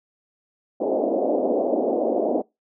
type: band-pass noise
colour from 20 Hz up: white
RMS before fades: -22 dBFS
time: 0.8-2.42 s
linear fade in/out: 10 ms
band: 240 to 680 Hz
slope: 48 dB/octave
effects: noise-tail reverb RT60 0.2 s tail -23 dB re dry